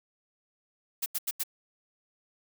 blue noise bursts, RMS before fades -30 dBFS, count 4, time 1.02-1.436 s, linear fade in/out 10 ms, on 41 ms, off 84 ms, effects none

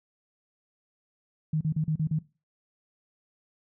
sine tone bursts, 155.56 Hz, D#3, in tune, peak -23 dBFS, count 6, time 1.53-2.189 s, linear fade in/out 5 ms, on 79 ms, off 37 ms, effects noise-tail reverb RT60 0.3 s tail -19 dB re dry

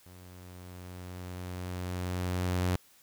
sawtooth tone with level ramp, 90.4 Hz, F#2, 40 cents flat, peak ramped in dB -46 to -22 dBFS, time 0.06-2.76 s, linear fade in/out 0 ms, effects white hiss -61 dBFS RMS until 3.02 s

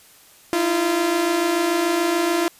sawtooth tone pair together, 316 / 342.9 Hz, D#4 / F4, +27 / -32 cents, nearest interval minor second, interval 141 cents, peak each -21 / -15 dBFS, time 0.53-2.48 s, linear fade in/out 0 ms, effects white hiss -50 dBFS RMS until 2.59 s + resampled to 32000 Hz

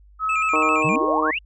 sine tone, 1284 Hz, E6, 46 cents flat, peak -20 dBFS, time 0.19-0.81 s, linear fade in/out 50 ms
triangle tone with vibrato, 2504 Hz, D#7, 10 cents sharp, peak -21 dBFS, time 0.29-0.96 s, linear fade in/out 5 ms, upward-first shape square, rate 7.5 Hz, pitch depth 75 cents each way
harmonic tone, 155.56 Hz, D#3, in tune, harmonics 2 / 3 / 4 / 5 / 6 / 7, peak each -25 / -26 / -28 / -32 / -31 / -22 dBFS, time 0.53-1.31 s, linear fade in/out 5 ms
sine exponential sweep, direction up, 129.3 to 2960 Hz, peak -22 dBFS, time 0.84-1.39 s, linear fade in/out 10 ms
effects added 50 Hz sine -47 dBFS peak until 1.45 s + resampled to 24000 Hz

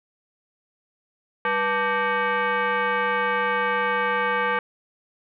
sine tone with frequency modulation, 196.4 Hz, G3, 4 cents sharp, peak -20 dBFS, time 1.45-4.59 s, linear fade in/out 2 ms, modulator 685 Hz, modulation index 2.7, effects none

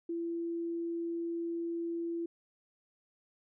sine tone, 337.2 Hz, E4, 39 cents sharp, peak -33 dBFS, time 0.09-2.26 s, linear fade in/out 5 ms, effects none

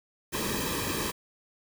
pink noise with comb filter, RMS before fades -31 dBFS, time 0.32-1.12 s, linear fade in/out 20 ms, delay 1.4 ms, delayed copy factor -0.8, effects none

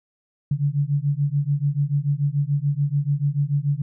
sine beating tone pair, 140 / 146.9 Hz, C#3 / D3, +18 / +1 cents, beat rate 6.9 Hz, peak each -22 dBFS, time 0.51-3.82 s, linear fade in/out 5 ms, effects none

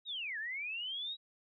sine linear two-way sweep, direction down then up, 3877 to 1661.2 to 3877 Hz, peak -37 dBFS, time 0.05-1.17 s, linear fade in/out 50 ms, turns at 0.38 s, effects none

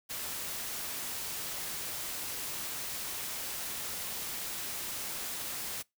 white noise, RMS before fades -38 dBFS, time 0.09-5.83 s, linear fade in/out 20 ms, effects noise-tail reverb RT60 0.2 s tail -25 dB re dry

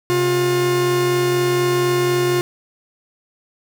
45% pulse tone pair together, 133.4 / 356.1 Hz, C3 / F4, +34 / +34 cents, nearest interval octave + perfect fourth, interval 1700 cents, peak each -23 / -16 dBFS, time 0.1-2.41 s, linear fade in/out 0 ms, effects none

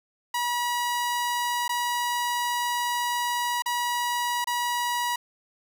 sawtooth tone with dropouts, 966 Hz, B5, 39 cents flat, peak -21 dBFS, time 0.34-5.16 s, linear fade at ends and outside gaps 5 ms, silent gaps 1.68-1.692 / 3.622-3.659 / 4.444-4.471 s, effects none

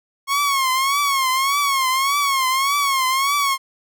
sawtooth tone with vibrato, 1090 Hz, C#6, 29 cents flat, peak -13 dBFS, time 0.27-3.58 s, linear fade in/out 50 ms, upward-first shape triangle, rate 1.7 Hz, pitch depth 110 cents each way, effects none

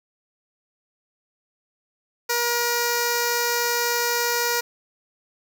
5% pulse tone with notch filter, 476.3 Hz, A#4, 37 cents sharp, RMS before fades -23 dBFS, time 2.29-4.61 s, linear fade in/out 10 ms, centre 3200 Hz, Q 1.1, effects none

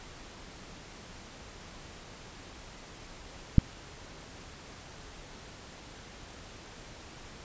click, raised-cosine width 5 ms, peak -5 dBFS, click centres 3.583 s, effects pink hiss -48 dBFS RMS until 7.44 s + resampled to 16000 Hz

